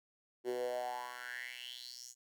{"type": "tone with high-pass filter sweep", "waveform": "10% pulse", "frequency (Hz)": 123.47, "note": "B2", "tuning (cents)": 0, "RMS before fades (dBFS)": -42, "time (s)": [0.44, 2.15], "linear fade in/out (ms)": 50, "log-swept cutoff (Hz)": [350, 6900], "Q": 6.2, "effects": []}